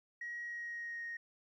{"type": "tone with pitch glide", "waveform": "sine", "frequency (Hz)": [1900, 1865.2], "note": ["A#6", "A#6"], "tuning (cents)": [33, 1], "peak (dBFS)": -39, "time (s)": [0.21, 1.17], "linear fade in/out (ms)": 5, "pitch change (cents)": -32, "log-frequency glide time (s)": [0.43, 1.04], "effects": ["tanh soft clip ceiling -36 dBFS", "13-bit"]}